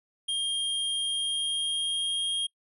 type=tone with pitch glide; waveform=square; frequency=3217 to 3241 Hz; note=G7 to G#7; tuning=+44 to -43 cents; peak=-27 dBFS; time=0.28-2.47 s; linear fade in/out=10 ms; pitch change=+13 cents; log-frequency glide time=0.97-2.34 s; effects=noise-tail reverb RT60 0.1 s tail -26 dB re dry + resampled to 32000 Hz